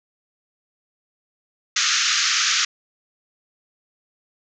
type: band-pass noise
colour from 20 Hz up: white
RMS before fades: -20 dBFS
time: 1.76-2.65 s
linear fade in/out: 5 ms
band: 1200 to 6800 Hz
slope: 96 dB/octave
effects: none